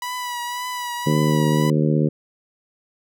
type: tone with vibrato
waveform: sawtooth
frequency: 980 Hz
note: B5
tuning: 14 cents flat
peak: -22 dBFS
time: 0.02-1.7 s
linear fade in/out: 2 ms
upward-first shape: triangle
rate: 1.9 Hz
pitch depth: 38 cents each way
type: harmonic tone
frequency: 76.1 Hz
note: D#2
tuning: 38 cents flat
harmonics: 2 / 3 / 4 / 5 / 6 / 7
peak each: -18 / -22 / -24 / -26 / -28 / -29 dBFS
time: 1.06-2.09 s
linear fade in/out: 10 ms
effects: none